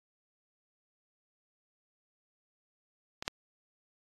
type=clicks; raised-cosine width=0.2 ms; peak=-19 / -11 dBFS; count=2; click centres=3.225 / 3.279 s; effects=AAC 32 kbps